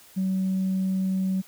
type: tone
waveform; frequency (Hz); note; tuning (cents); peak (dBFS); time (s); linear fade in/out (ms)
sine; 189.2; F#3; +39; -21; 0.16-1.42; 20
effects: tanh soft clip ceiling -19 dBFS + white hiss -52 dBFS RMS until 1.47 s